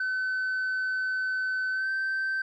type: tone with pitch glide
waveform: sine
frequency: 1519 to 1552.7 Hz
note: F#6 to G6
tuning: +45 to -17 cents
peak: -24 dBFS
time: 0-2.42 s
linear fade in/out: 5 ms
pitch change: +38 cents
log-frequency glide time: 1.71-1.9 s
effects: tanh soft clip ceiling -25 dBFS